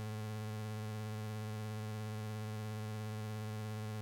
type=tone with vibrato; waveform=35% pulse; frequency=107.7 Hz; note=A2; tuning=37 cents flat; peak=-38 dBFS; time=0-4.01 s; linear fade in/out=0 ms; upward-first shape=sine; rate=17 Hz; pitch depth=28 cents each way; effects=none